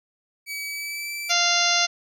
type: tone with pitch glide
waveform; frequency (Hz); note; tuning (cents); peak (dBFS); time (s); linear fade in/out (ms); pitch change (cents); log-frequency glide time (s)
sawtooth; 2280 to 2329; C#7 to D7; +48 to -15; -26; 0.46-1.34; 50; +37; 0.66-1.11
type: harmonic tone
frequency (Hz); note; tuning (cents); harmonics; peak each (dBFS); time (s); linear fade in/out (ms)
696; F5; -6; 1 / 2 / 3 / 4 / 5 / 6 / 7 / 8 / 9; -27 / -27 / -27 / -27 / -27 / -27 / -27 / -27 / -27; 1.29-1.87; 20
effects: none